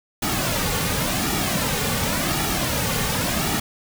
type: noise with flanger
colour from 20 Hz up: pink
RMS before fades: -23 dBFS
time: 0.22-3.6 s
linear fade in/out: 5 ms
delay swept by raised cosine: 1.9 to 3.1 ms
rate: 0.91 Hz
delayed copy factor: -0.6
effects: none